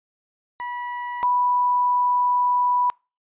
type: tone pair in turn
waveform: 35% pulse / sine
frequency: 975 / 985.2 Hz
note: B5 / B5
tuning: -23 / -5 cents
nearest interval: unison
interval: 18 cents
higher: second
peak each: -26 / -17 dBFS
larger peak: second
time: 0.6-1.23 / 1.23-2.9 s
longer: second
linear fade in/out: 0 ms
effects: noise-tail reverb RT60 0.3 s tail -26 dB re dry + resampled to 8000 Hz